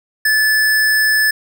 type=tone; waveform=square; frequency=1736 Hz; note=A6; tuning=24 cents flat; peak=-12 dBFS; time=0.25-1.31 s; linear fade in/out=5 ms; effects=none